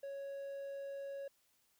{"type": "tone", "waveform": "triangle", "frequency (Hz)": 554.4, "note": "C#5", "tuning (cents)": 0, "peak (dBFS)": -40, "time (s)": [0.03, 1.28], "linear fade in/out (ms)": 5, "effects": ["white hiss -75 dBFS RMS until 1.79 s"]}